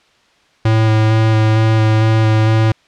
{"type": "tone with vibrato", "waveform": "square", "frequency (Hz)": 110, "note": "A2", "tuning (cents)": 0, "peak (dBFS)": -10, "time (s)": [0.65, 2.72], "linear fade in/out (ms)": 5, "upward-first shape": "square", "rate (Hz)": 2.2, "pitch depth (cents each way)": 11, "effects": ["white hiss -53 dBFS RMS until 2.87 s", "low-pass 4000 Hz 12 dB/octave"]}